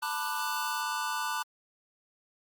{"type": "chord", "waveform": "square", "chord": "B minor seventh", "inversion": "third", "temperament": "just", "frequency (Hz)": [889, 987.8, 1185.3, 1481.6], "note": ["A5", "B5", "D6", "F#6"], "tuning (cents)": [18, 0, 16, 2], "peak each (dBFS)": -37, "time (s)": [0.02, 1.43], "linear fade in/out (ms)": 10}
{"type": "noise", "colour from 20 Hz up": "violet", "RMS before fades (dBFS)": -45, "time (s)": [0.1, 0.82], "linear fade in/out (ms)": 10}
{"effects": ["Opus 32 kbps"]}